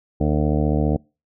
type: harmonic tone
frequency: 75 Hz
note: D2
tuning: 37 cents sharp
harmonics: 1 / 2 / 3 / 4 / 6 / 7 / 8 / 9 / 10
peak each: -22 / -22 / -24 / -24 / -27 / -30 / -33 / -33 / -34 dBFS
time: 0.2-0.97 s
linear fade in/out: 10 ms
effects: noise-tail reverb RT60 0.3 s tail -26 dB re dry